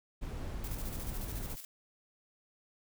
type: noise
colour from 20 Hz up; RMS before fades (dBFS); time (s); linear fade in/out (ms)
brown; -39; 0.21-1.56; 20
type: noise with tremolo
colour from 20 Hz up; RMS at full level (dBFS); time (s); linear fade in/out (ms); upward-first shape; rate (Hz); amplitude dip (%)
blue; -45; 0.64-1.65; 2; square; 14; 50
effects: none